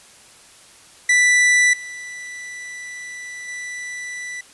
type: tone with level steps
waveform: 45% pulse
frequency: 1975.5 Hz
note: B6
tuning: in tune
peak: -12 / -31 / -28 dBFS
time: 1.09-4.41 s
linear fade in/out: 5 ms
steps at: 1.73 / 3.48 s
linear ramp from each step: 5 ms
effects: white hiss -47 dBFS RMS until 4.53 s + resampled to 24000 Hz